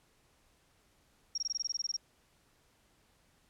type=tone bursts; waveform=sine; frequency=5588 Hz; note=F8; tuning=in tune; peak=-31 dBFS; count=13; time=1.35-1.967 s; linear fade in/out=5 ms; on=29 ms; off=20 ms; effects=pink hiss -69 dBFS RMS until 3.49 s + low-pass 12000 Hz 12 dB/octave